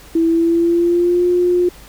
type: tone with pitch glide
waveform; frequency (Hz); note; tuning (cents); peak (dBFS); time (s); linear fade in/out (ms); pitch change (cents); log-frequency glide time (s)
sine; 329.6 to 355.3; E4 to F4; 0 to +30; -11; 0.15-1.69; 5; +130; 0.27-1.26
effects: added 50 Hz sine -42 dBFS peak until 1.88 s + pink hiss -42 dBFS RMS until 1.88 s